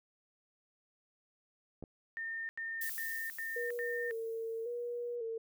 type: clicks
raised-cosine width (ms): 2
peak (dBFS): -33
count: 2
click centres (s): 1.826 / 1.838
type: tone bursts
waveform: sine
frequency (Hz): 1816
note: A#6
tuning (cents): -46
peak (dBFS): -37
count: 5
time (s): 2.17-4.11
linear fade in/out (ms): 0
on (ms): 320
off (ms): 85
type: noise with exponential decay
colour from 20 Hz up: violet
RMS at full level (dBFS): -39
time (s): 2.81-5.16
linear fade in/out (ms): 5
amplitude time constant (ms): 510
type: tone with vibrato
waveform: sine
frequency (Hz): 466.2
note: A#4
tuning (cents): 0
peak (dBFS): -36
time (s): 3.56-5.38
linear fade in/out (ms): 5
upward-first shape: square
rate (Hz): 0.91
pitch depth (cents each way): 50
effects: none